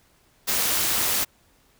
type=noise with amplitude modulation; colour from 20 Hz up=white; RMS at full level=-20 dBFS; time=0.47-1.25 s; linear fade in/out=20 ms; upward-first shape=sine; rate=266 Hz; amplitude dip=70%; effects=pink hiss -61 dBFS RMS until 1.79 s